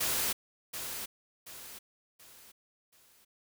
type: noise with echo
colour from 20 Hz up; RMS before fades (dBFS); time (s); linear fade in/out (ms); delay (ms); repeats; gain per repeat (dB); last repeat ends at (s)
white; -31; 0-0.33; 10; 730; 4; -8; 3.25
effects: none